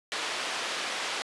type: band-pass noise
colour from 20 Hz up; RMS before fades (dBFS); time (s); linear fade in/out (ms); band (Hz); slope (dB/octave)
white; -33; 0.12-1.22; 0; 380 to 3700; 12
effects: resampled to 24000 Hz